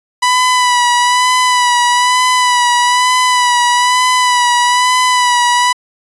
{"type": "tone with vibrato", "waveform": "sawtooth", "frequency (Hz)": 987.8, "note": "B5", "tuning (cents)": 0, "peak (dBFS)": -5, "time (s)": [0.22, 5.73], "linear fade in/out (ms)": 10, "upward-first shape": "sine", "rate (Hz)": 1.1, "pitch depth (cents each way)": 33, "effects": ["resampled to 24000 Hz"]}